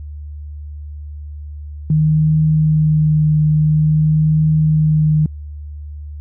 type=tone with vibrato; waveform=sine; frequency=154.4 Hz; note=D#3; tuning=13 cents flat; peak=-10 dBFS; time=1.9-5.26 s; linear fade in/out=2 ms; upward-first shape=triangle; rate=0.49 Hz; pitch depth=17 cents each way; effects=added 74 Hz sine -27 dBFS peak until 6.2 s